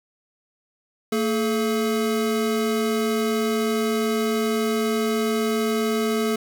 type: tone pair together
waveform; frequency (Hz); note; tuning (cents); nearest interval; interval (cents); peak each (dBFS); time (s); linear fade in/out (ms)
square; 226.2 / 428.6; A3 / A4; +48 / -45; major seventh; 1107; -24; 1.12-6.36; 5
effects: none